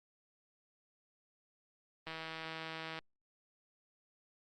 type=click train; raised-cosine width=0.3 ms; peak=-27 dBFS; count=149; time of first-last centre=2.07-2.989 s; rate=161 Hz; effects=Opus 32 kbps